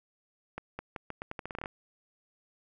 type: accelerating click train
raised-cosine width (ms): 0.5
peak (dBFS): -22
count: 14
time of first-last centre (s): 0.58-1.658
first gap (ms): 210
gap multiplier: 0.82
effects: none